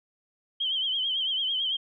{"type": "tone with vibrato", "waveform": "sine", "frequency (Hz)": 3136, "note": "G7", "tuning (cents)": 0, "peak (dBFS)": -25, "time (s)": [0.6, 1.77], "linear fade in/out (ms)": 10, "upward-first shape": "triangle", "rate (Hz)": 9, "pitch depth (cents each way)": 93, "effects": []}